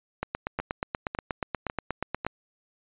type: two click trains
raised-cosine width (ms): 0.5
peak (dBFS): -16 / -13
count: 4 / 18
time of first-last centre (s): 0.6-2.248 / 0.23-2.266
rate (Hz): 1.82 / 8.35
effects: resampled to 8000 Hz